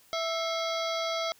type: harmonic tone with a mistuned harmonic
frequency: 659.3 Hz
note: E5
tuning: in tune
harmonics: 1 / 2 / 3 / 5 / 6 / 7 / 8 / 9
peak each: -31 / -35 / -38 / -38 / -41 / -41 / -44 / -45 dBFS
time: 0.13-1.32 s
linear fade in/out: 0 ms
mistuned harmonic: 3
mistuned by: +140 cents
effects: white hiss -60 dBFS RMS until 1.39 s